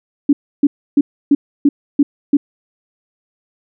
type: tone bursts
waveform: sine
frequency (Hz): 285.4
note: D4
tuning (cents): -49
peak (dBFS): -6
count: 7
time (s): 0.29-2.37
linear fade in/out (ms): 5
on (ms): 40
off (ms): 300
effects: none